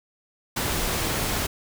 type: noise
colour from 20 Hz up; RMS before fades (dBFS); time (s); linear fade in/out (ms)
pink; -26; 0.56-1.47; 10
effects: none